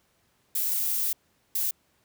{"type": "noise bursts at uneven times", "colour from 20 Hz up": "violet", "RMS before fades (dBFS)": -27, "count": 2, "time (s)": [[0.55, 1.13], [1.55, 1.71]], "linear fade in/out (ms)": 5, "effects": ["pink hiss -68 dBFS RMS until 2.04 s", "high-pass 60 Hz 12 dB/octave"]}